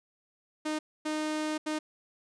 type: tone bursts at uneven times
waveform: sawtooth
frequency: 307.7 Hz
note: D#4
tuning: 19 cents flat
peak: -26 dBFS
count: 3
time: 0.65-0.79 / 1.05-1.58 / 1.66-1.79 s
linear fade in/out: 10 ms
effects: resampled to 22050 Hz